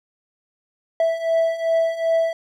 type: beating tone pair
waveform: triangle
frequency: 656 / 658.6 Hz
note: E5 / E5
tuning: -9 / -2 cents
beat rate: 2.6 Hz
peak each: -21 / -17 dBFS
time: 1-2.33 s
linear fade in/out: 2 ms
effects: none